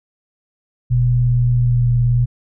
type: tone pair together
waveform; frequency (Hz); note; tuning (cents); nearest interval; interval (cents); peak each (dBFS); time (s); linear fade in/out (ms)
sine; 40.44 / 121.8; E1 / B2; -32 / -24; octave + perfect fifth; 1908; -21 / -12; 0.9-2.26; 20
effects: none